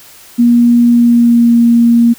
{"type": "tone with pitch glide", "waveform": "sine", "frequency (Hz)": [238.3, 234.7], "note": ["A#3", "A#3"], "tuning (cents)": [38, 12], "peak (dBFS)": -4, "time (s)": [0.38, 2.14], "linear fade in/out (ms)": 20, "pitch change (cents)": -26, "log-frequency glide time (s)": [0.88, 1.55], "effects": ["white hiss -38 dBFS RMS until 2.18 s"]}